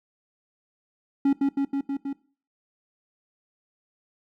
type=tone with echo; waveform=triangle; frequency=277.2 Hz; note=C#4; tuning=in tune; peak=-15 dBFS; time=1.25-1.33 s; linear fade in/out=5 ms; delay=160 ms; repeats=5; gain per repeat=-2 dB; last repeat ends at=2.13 s; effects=noise-tail reverb RT60 0.4 s tail -19 dB re dry